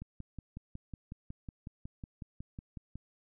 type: click train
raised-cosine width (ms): 5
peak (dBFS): -30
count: 17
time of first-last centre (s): 0.02-2.956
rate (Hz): 5.45
effects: none